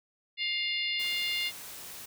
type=harmonic tone; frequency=704 Hz; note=F5; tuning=14 cents sharp; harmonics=3 / 4 / 5 / 6 / 7; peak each=-33 / -33 / -36 / -38 / -44 dBFS; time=0.37-1.52 s; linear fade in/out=50 ms
type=noise; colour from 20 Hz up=white; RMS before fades=-44 dBFS; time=0.99-2.06 s; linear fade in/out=10 ms
effects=none